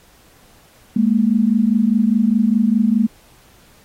sine tone pair together, 208.2 / 233.1 Hz, G#3 / A#3, +5 / 0 cents, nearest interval major second, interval 195 cents, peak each -15 dBFS, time 0.96-3.07 s, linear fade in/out 5 ms, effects pink hiss -51 dBFS RMS until 3.84 s + AAC 48 kbps

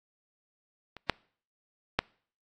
clicks, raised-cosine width 0.3 ms, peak -27 / -7 / -7 dBFS, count 3, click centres 0.967 / 1.097 / 1.99 s, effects noise-tail reverb RT60 0.5 s tail -26 dB re dry + AAC 48 kbps

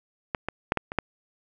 clicks, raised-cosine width 0.5 ms, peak -11 / -13 / -6 / -10 / -18 / -7 dBFS, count 6, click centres 0.348 / 0.486 / 0.721 / 0.773 / 0.919 / 0.987 s, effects none

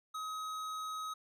sine tone with tanh clipping, 1268 Hz, D#6, 32 cents sharp, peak -40 dBFS, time 0.14-1.14 s, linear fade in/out 10 ms, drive 16 dB, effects none

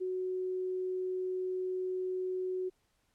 sine tone, 370 Hz, F#4, in tune, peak -32 dBFS, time 0-2.7 s, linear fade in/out 20 ms, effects pink hiss -75 dBFS RMS until 3.14 s + low-pass 12000 Hz 12 dB/octave

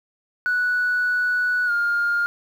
sine tone with pitch glide, 1476 to 1411 Hz, F#6 to F6, -5 to +17 cents, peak -17 dBFS, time 0.46-2.26 s, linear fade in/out 0 ms, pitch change -78 cents, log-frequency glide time 1.66-1.71 s, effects tanh soft clip ceiling -15 dBFS + 8-bit

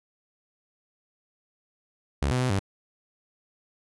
sawtooth tone with pitch steps, 70 / 126.2 / 127.2 / 97.6 Hz, C#2 / B2 / C3 / G2, +18 / +38 / -48 / -7 cents, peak -19 dBFS, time 2.22-2.592 s, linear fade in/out 0 ms, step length 93 ms, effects resampled to 24000 Hz

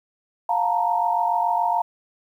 sine tone cluster, 705 / 893 / 940 Hz, F5 / A5 / A#5, +16 / +25 / +14 cents, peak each -23 dBFS, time 0.49-1.82 s, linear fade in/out 5 ms, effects 9-bit

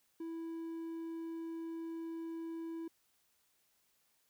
triangle tone, 329.3 Hz, E4, 2 cents flat, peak -38 dBFS, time 0.2-2.88 s, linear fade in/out 5 ms, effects white hiss -75 dBFS RMS until 4.29 s

